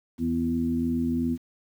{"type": "harmonic tone with a mistuned harmonic", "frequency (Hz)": 82.8, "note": "E2", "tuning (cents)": 8, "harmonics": [1, 2, 3, 4], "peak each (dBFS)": [-34, -34, -24, -34], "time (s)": [0.18, 1.38], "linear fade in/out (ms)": 50, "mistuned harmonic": 4, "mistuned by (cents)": 24, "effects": ["9-bit"]}